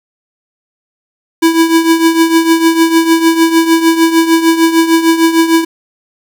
square tone with tremolo, 328.6 Hz, E4, 5 cents flat, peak -4 dBFS, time 1.42-5.65 s, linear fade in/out 10 ms, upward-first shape triangle, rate 6.6 Hz, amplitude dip 75%, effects 7-bit

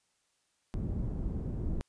pink low-pass noise, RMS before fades -34 dBFS, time 0.74-1.81 s, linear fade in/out 0 ms, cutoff 250 Hz, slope 12 dB/octave, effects white hiss -75 dBFS RMS until 1.88 s + resampled to 22050 Hz

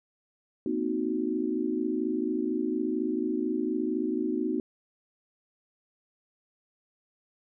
sine chord, C half-diminished seventh, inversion third, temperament equal with one note detuned, 233.1 / 257.3 / 311.1 / 370 Hz, Bb3 / C4 / Eb4 / Gb4, 0 / -29 / 0 / 0 cents, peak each -34 / -32 / -30 / -32 dBFS, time 0.66-4.6 s, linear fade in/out 2 ms, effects none

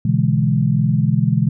sine chord, E dominant seventh, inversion second, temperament equal with one note detuned, 123.47 / 143.73 / 164.81 / 207.7 Hz, B2 / D3 / E3 / G#3, 0 / -37 / 0 / 0 cents, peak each -18 / -18 / -19 / -20 dBFS, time 0.05-1.49 s, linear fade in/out 5 ms, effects none

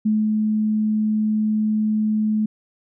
sine tone with ADSR envelope, 214.9 Hz, A3, 41 cents flat, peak -15 dBFS, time 0.05-2.46 s, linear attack 11 ms, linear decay 210 ms, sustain -2 dB, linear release 6 ms, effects none

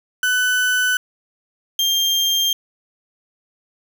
35% pulse tone pair in turn, 1500 / 3193 Hz, F#6 / G7, +23 / +31 cents, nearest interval octave + minor second, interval 1308 cents, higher second, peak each -14 dBFS, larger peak neither, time 0.23-0.97 / 1.79-2.53 s, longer neither, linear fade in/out 2 ms, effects 8-bit

